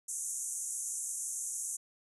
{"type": "band-pass noise", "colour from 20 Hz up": "pink", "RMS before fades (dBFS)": -38, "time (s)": [0.08, 1.77], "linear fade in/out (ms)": 10, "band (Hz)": [6200, 11000], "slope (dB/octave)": 96, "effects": []}